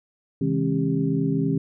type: tone cluster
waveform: sine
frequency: 133.8 / 162.2 / 206.9 / 270.3 / 398.4 Hz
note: C3 / E3 / G#3 / C#4 / G4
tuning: +39 / -28 / -6 / -44 / +28 cents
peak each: -29 / -24 / -30 / -24 / -30 dBFS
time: 0.41-1.58 s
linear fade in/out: 5 ms
effects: none